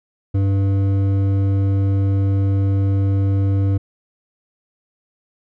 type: tone with hard clipping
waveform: triangle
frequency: 98 Hz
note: G2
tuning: in tune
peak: -16 dBFS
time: 0.34-3.78 s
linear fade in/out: 10 ms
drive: 13 dB
effects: none